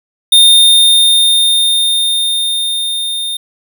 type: tone with level ramp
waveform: square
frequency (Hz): 3640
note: A#7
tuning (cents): -42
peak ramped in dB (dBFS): -3 to -17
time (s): 0.32-3.37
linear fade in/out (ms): 5
effects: none